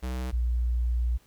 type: tone pair in turn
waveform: square / sine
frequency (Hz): 63.3 / 59.75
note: B1 / A#1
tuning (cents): +43 / +43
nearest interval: minor second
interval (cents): 100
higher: first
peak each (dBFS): -30 / -23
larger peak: second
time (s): 0.02-0.32 / 0.32-1.18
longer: second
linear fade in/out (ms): 20
effects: pink hiss -62 dBFS RMS until 1.26 s